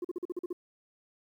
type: tone bursts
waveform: sine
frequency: 354.7 Hz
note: F4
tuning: 27 cents sharp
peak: -29 dBFS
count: 8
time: 0.02-0.529 s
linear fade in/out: 5 ms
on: 26 ms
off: 43 ms
effects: tanh soft clip ceiling -30 dBFS + 11-bit